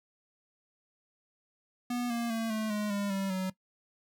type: tone with pitch steps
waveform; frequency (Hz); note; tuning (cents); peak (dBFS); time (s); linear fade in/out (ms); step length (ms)
square; 243.7 / 234.7 / 226.1 / 217.7 / 209.7 / 202 / 194.55 / 187.38; B3 / A#3 / A3 / A3 / G#3 / G#3 / G3 / F#3; -23 / +12 / +47 / -18 / +17 / -48 / -13 / +22; -31; 1.9-3.5; 5; 200
effects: noise-tail reverb RT60 0.1 s tail -18 dB re dry